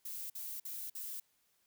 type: noise bursts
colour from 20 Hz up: violet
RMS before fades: -43 dBFS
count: 4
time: 0.05-1.2 s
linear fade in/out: 5 ms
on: 250 ms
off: 50 ms
effects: white hiss -75 dBFS RMS until 1.66 s